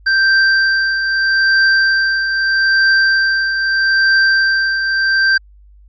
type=tone with tremolo; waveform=square; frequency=1568 Hz; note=G6; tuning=in tune; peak=-9 dBFS; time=0.06-5.38 s; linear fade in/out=10 ms; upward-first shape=triangle; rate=0.79 Hz; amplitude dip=55%; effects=added 50 Hz sine -41 dBFS peak until 5.88 s + resampled to 16000 Hz